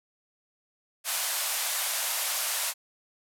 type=band-pass noise; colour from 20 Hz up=white; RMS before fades=-30 dBFS; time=1.04-2.74 s; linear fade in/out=50 ms; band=560 to 14000 Hz; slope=48 dB/octave; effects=none